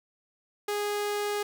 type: tone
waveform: sawtooth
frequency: 413.1 Hz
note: G#4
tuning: 9 cents flat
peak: -24 dBFS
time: 0.68-1.43 s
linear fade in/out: 5 ms
effects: none